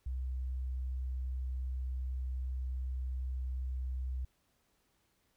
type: tone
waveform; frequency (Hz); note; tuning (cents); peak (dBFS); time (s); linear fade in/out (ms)
sine; 64.1; C2; -35; -33; 0.06-4.25; 5
effects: tanh soft clip ceiling -30 dBFS + pink hiss -75 dBFS RMS until 5.36 s